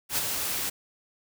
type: noise with ADSR envelope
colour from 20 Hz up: white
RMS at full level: -25 dBFS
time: 0.09-0.7 s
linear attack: 90 ms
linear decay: 14 ms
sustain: -5 dB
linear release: 11 ms
effects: none